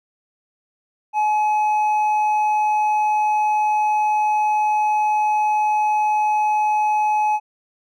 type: tone with hard clipping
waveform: sine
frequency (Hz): 849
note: G#5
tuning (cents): +38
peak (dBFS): -17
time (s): 1.13-7.4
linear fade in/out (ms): 50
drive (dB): 4
effects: none